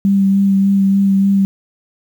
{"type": "tone with vibrato", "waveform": "sine", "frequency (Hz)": 196.1, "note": "G3", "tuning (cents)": 1, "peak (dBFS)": -9, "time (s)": [0.05, 1.45], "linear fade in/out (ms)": 0, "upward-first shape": "sine", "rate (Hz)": 3.4, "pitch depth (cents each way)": 16, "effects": ["7-bit"]}